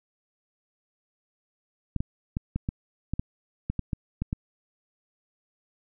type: clicks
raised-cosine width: 5 ms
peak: -15 dBFS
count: 12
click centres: 1.963 / 2.005 / 2.369 / 2.56 / 2.689 / 3.136 / 3.195 / 3.7 / 3.793 / 3.932 / 4.22 / 4.329 s
effects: none